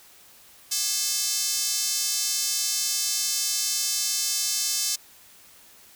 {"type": "tone with high-pass filter", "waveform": "square", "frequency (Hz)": 238.3, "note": "A#3", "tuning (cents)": 38, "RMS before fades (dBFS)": -26, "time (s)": [0.71, 4.96], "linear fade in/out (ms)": 10, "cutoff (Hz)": 5700, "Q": 1.8, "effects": ["white hiss -52 dBFS RMS until 5.95 s"]}